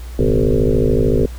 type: tone with frequency modulation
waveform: sine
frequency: 195.6 Hz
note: G3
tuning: 4 cents flat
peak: -11 dBFS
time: 0.19-1.26 s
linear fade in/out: 2 ms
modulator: 53.7 Hz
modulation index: 5.4
effects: added 60 Hz sine -27 dBFS peak until 1.38 s + pink hiss -42 dBFS RMS until 1.38 s